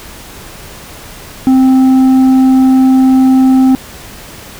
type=tone with tanh clipping; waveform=triangle; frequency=261.6 Hz; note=C4; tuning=in tune; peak=-5 dBFS; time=1.47-3.75 s; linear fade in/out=0 ms; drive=10 dB; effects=pink hiss -31 dBFS RMS until 4.59 s